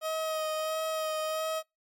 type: tone with vibrato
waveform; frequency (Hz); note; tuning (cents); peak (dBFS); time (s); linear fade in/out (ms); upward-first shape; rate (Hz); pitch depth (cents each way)
30% pulse; 630; D#5; +21; -27; 0.01-1.63; 50; sine; 1.5; 18
effects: noise-tail reverb RT60 0.2 s tail -25 dB re dry + MP3 64 kbps